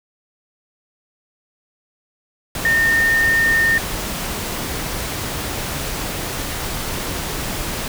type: tone in noise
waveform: sine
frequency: 1823 Hz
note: A#6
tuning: 39 cents flat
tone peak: -13 dBFS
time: 2.65-3.78 s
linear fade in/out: 2 ms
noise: pink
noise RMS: -25 dBFS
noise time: 2.55-7.88 s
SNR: +9 dB
effects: none